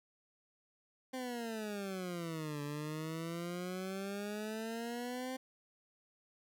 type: exponential two-way sweep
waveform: 20% pulse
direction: down then up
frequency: 261.6 to 144.4 to 261.6 Hz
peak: -34 dBFS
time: 1.13-5.37 s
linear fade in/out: 10 ms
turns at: 2.62 s
effects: none